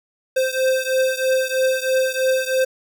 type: beating tone pair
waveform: square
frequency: 520 / 523.1 Hz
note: C5 / C5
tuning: -11 / -1 cents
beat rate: 3.1 Hz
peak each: -20 / -22 dBFS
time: 0.36-2.65 s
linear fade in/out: 10 ms
effects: none